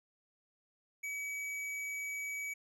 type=tone; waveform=square; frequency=2277 Hz; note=C#7; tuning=46 cents sharp; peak=-38 dBFS; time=1.03-2.54 s; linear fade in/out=10 ms; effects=low-pass 12000 Hz 12 dB/octave